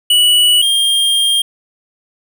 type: tone pair in turn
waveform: square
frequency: 2944 / 3211 Hz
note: F#7 / G7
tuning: -9 / +41 cents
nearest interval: major second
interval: 150 cents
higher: second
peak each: -8 / -11 dBFS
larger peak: first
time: 0.1-0.62 / 0.62-1.42 s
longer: second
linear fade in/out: 5 ms
effects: none